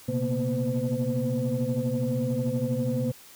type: tone cluster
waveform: sine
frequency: 121.6 / 134.5 / 232.2 / 243.9 / 511 Hz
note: B2 / C3 / A#3 / B3 / C5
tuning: -26 / +48 / -7 / -21 / -41 cents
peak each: -30 dBFS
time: 0.08-3.12 s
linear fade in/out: 10 ms
effects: tanh soft clip ceiling -17 dBFS + white hiss -50 dBFS RMS until 3.35 s